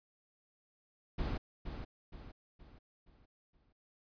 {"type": "noise with echo", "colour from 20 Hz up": "brown", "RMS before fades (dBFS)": -36, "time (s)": [1.18, 1.38], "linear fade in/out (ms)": 10, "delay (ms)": 470, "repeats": 5, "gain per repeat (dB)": -7, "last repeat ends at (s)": 3.73, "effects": ["resampled to 11025 Hz"]}